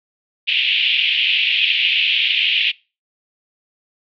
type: band-pass noise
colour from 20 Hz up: pink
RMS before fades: -17 dBFS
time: 0.47-2.72 s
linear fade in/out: 20 ms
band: 2500 to 3300 Hz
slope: 48 dB/octave
effects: noise-tail reverb RT60 0.3 s tail -23 dB re dry